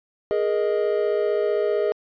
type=chord; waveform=triangle; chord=Ab suspended second; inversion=none; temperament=equal with one note detuned; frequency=415.3 / 470.8 / 622.3 Hz; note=Ab4 / Bb4 / Eb5; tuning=0 / +17 / 0 cents; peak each=-20 / -24 / -23 dBFS; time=0.31-1.92 s; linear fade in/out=0 ms; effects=resampled to 11025 Hz